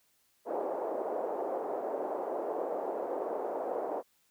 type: band-pass noise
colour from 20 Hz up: white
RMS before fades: -35 dBFS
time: 0.45-4.03 s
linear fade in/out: 50 ms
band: 380 to 690 Hz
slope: 24 dB/octave
effects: white hiss -71 dBFS RMS until 4.3 s